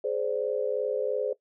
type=tone cluster; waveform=sine; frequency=419.4 / 517 / 580 Hz; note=G#4 / C5 / D5; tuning=+17 / -21 / -22 cents; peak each=-30 / -29 / -32 dBFS; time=0.04-1.33 s; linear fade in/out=5 ms; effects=noise-tail reverb RT60 0.1 s tail -18 dB re dry